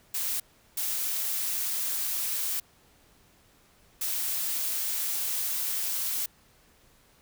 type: noise bursts at uneven times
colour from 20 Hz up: blue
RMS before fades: -30 dBFS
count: 3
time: 0.14-0.4 / 0.77-2.6 / 4.01-6.26 s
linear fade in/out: 5 ms
effects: pink hiss -61 dBFS RMS until 7.21 s